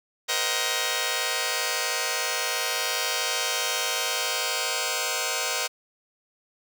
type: chord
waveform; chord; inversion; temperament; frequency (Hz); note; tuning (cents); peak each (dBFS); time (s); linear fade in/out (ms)
5% pulse; C half-diminished seventh; third; just; 470.9 / 523.3 / 627.9 / 753.5; Bb4 / C5 / Eb5 / Gb5; +18 / 0 / +16 / +31; -19; 0.28-5.68; 20
effects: none